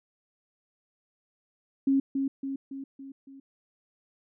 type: tone with echo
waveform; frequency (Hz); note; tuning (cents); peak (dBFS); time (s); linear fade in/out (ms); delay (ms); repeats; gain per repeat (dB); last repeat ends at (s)
sine; 272.1; C#4; -32; -20; 1.87-2; 5; 280; 5; -5; 3.4
effects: none